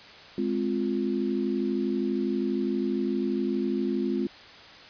sine chord, F minor, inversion first, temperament just, 209.5 / 261.9 / 349.2 Hz, Ab3 / C4 / F4, +15 / +2 / 0 cents, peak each -29 dBFS, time 0.38-4.27 s, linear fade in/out 2 ms, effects white hiss -47 dBFS RMS until 4.89 s + resampled to 11025 Hz

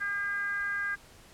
sine tone with frequency modulation, 1615 Hz, G#6, 49 cents flat, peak -29 dBFS, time 0-0.96 s, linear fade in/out 20 ms, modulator 401 Hz, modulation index 0.54, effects pink hiss -55 dBFS RMS until 1.33 s + low-pass 12000 Hz 12 dB/octave

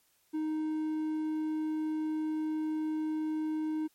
triangle tone, 311.1 Hz, D#4, in tune, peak -28 dBFS, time 0.33-3.88 s, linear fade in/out 20 ms, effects white hiss -70 dBFS RMS until 3.94 s + MP3 64 kbps

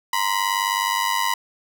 sawtooth ring-modulated tone, 985 Hz, B5, 5 cents flat, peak -13 dBFS, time 0.13-1.34 s, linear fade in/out 2 ms, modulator 49.6 Hz, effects none

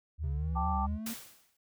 sine tone with vibrato, 73.5 Hz, D2, 2 cents sharp, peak -31 dBFS, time 0.18-0.99 s, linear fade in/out 50 ms, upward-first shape triangle, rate 4.4 Hz, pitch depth 140 cents each way
triangle linear sweep, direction up, 130.81 to 233.1 Hz, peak -35 dBFS, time 0.23-1.14 s, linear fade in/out 10 ms
sine chord, G suspended second, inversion none, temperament equal, 784 / 880 / 1174.7 Hz, G5 / A5 / D6, 0 / 0 / 0 cents, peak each -35 dBFS, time 0.55-0.87 s, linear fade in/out 20 ms
white noise with exponential decay, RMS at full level -37 dBFS, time 1.06-1.57 s, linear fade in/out 5 ms, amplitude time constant 110 ms
effects none

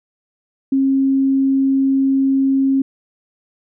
sine tone, 270 Hz, C#4, 45 cents flat, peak -12 dBFS, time 0.72-2.82 s, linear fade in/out 5 ms, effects none

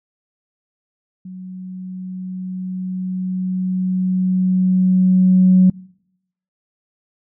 sine tone with level ramp, 185 Hz, F#3, in tune, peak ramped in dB -30 to -6 dBFS, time 1.25-5.7 s, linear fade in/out 5 ms, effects noise-tail reverb RT60 0.8 s tail -26 dB re dry + tanh soft clip ceiling -2 dBFS

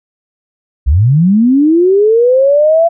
sine linear sweep, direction up, 57.7 to 683 Hz, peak -5 dBFS, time 0.86-2.89 s, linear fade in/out 20 ms, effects none

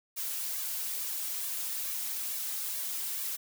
blue noise with flanger, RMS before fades -35 dBFS, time 0.16-3.37 s, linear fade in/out 20 ms, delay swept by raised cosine 1.7 to 3.9 ms, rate 2.3 Hz, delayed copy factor +0.65, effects none

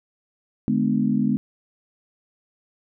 harmonic tone with a mistuned harmonic, 50.4 Hz, G1, 49 cents sharp, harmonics 3 / 4 / 5 / 6, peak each -27 / -21 / -22 / -30 dBFS, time 0.68-1.37 s, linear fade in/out 0 ms, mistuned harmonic 4, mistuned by +84 cents, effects none

